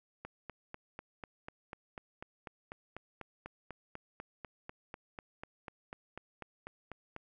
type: click train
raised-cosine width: 0.5 ms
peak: -28 dBFS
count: 29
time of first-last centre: 0.25-7.164 s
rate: 4.05 Hz
effects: none